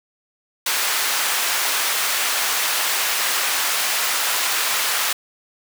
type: high-pass noise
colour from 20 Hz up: pink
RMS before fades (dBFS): -21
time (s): 0.66-5.13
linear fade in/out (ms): 5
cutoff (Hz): 1100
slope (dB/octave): 12
effects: none